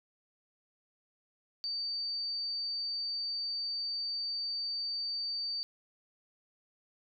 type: tone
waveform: sine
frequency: 4607 Hz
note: D8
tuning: 34 cents flat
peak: -33 dBFS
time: 1.64-5.63 s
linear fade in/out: 0 ms
effects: none